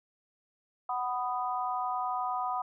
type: harmonic tone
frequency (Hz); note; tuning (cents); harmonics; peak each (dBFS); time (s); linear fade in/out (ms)
248.3; B3; +9; 3 / 4 / 5; -33 / -34 / -35; 0.89-2.62; 5
effects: none